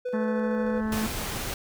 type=tone with tremolo; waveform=triangle; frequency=497.6 Hz; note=B4; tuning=13 cents sharp; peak=-25 dBFS; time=0.05-0.81 s; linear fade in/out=10 ms; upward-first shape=square; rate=13 Hz; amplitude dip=25%
type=harmonic tone; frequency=217.7 Hz; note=A3; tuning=18 cents flat; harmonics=1 / 2 / 3 / 4 / 5 / 6 / 7 / 8 / 9; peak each=-26 / -38 / -43 / -40 / -41 / -45 / -43 / -43 / -53 dBFS; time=0.13-1.07 s; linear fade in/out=10 ms
type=noise with exponential growth; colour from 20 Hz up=brown; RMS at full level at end=-35 dBFS; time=0.15-0.98 s; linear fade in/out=1 ms; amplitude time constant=180 ms
type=noise; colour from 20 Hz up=pink; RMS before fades=-32 dBFS; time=0.92-1.54 s; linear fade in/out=2 ms
effects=none